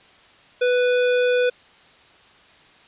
square tone, 494.8 Hz, B4, 3 cents sharp, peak -17 dBFS, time 0.61-1.5 s, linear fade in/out 10 ms, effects white hiss -51 dBFS RMS until 2.87 s + resampled to 8000 Hz

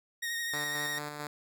sawtooth tone with vibrato, 1864.7 Hz, A#6, in tune, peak -29 dBFS, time 0.22-0.99 s, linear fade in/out 10 ms, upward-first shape triangle, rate 12 Hz, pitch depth 29 cents each way
5% pulse tone with tremolo, 147.9 Hz, D3, 13 cents sharp, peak -25 dBFS, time 0.53-1.27 s, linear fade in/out 2 ms, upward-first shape square, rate 4.5 Hz, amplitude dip 35%
effects none

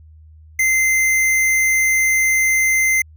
square tone, 2076 Hz, C7, 14 cents flat, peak -14 dBFS, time 0.59-3.02 s, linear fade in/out 5 ms, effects added 78 Hz sine -41 dBFS peak until 3.16 s

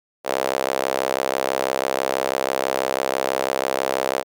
sawtooth tone with high-pass filter, 66.1 Hz, C2, 18 cents sharp, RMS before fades -23 dBFS, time 0.24-4.24 s, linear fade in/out 50 ms, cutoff 550 Hz, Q 2.3, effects none

